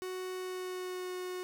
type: tone with pitch glide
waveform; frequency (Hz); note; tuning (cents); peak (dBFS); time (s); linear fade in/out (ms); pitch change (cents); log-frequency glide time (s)
45% pulse; 370 to 364.9; F#4 to F#4; 0 to -24; -37; 0.02-1.43; 0; -24; 0.35-1.14
effects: none